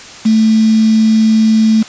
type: tone with quantisation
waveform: sine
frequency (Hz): 220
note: A3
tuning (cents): 0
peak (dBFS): -6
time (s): 0.25-1.83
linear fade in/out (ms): 10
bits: 4
effects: white hiss -32 dBFS RMS until 1.88 s + resampled to 16000 Hz